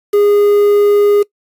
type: tone with quantisation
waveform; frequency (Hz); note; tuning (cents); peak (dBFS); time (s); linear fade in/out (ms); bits
triangle; 410.6; G#4; -20; -5; 0.13-1.23; 10; 5
effects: noise-tail reverb RT60 0.1 s tail -22 dB re dry + resampled to 32000 Hz